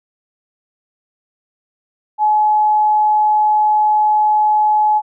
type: tone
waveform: sine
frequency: 850 Hz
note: G#5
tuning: 40 cents sharp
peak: -10 dBFS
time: 2.18-5.02 s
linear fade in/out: 50 ms
effects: none